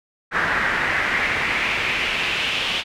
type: noise with band-pass filter sweep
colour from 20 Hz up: brown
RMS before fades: -22 dBFS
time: 0.31-2.84 s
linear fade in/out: 50 ms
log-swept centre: 1600 to 3100 Hz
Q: 3.4
effects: none